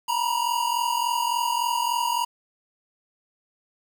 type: tone pair together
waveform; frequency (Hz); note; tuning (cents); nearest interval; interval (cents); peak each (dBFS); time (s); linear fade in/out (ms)
square; 932.3 / 975.8; A#5 / B5; 0 / -21; minor second; 79; -26; 0.08-2.25; 10
effects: 8-bit